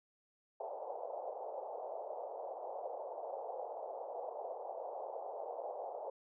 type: band-pass noise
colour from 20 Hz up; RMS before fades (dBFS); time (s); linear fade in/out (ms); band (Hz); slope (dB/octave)
pink; -44; 0.6-6.1; 2; 480 to 840; 48
effects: none